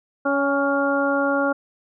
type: harmonic tone with a mistuned harmonic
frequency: 280 Hz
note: C#4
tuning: 18 cents sharp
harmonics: 1 / 2 / 3 / 4 / 5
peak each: -23 / -22 / -28 / -29 / -24 dBFS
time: 0.25-1.53 s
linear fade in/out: 10 ms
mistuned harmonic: 3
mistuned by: -22 cents
effects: none